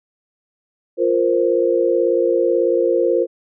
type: chord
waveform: sine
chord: F suspended fourth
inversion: none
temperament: just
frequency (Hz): 349.2 / 465.6 / 523.8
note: F4 / Bb4 / C5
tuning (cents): 0 / -2 / +2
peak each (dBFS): -18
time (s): 0.97-3.27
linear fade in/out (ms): 50
effects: none